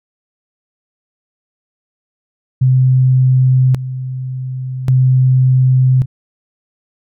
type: tone with tremolo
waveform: sine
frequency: 129.2 Hz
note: C3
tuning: 21 cents flat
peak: -7 dBFS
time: 2.61-6.06 s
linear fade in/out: 10 ms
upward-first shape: square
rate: 0.44 Hz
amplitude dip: 75%
effects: none